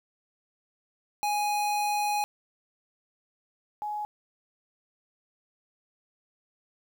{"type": "tone pair in turn", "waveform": ["square", "sine"], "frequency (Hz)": [830.6, 839.3], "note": ["G#5", "G#5"], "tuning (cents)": [0, 18], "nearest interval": "unison", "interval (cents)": 18, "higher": "second", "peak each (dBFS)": [-26, -30], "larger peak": "first", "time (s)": [[1.23, 2.24], [3.82, 4.05]], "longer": "first", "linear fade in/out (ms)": 0, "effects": ["10-bit"]}